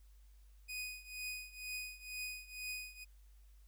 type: tone with tremolo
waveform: sawtooth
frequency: 2489 Hz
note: D#7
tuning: in tune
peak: -36 dBFS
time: 0.68-3.05 s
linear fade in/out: 20 ms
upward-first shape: triangle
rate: 2.1 Hz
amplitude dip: 90%
effects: added 50 Hz sine -58 dBFS peak until 3.67 s + white hiss -75 dBFS RMS until 3.67 s